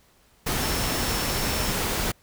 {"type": "tone in noise", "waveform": "sine", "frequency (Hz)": 5390, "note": "E8", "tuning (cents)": 38, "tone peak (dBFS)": -35, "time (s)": [0.6, 1.73], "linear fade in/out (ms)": 10, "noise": "pink", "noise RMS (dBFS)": -26, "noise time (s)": [0.46, 2.12], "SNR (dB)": -12, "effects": ["pink hiss -60 dBFS RMS until 2.22 s"]}